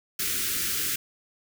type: band-stop noise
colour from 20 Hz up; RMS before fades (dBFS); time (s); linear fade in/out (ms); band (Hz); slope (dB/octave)
white; -28; 0.19-0.96; 5; 450 to 1300; 48
effects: none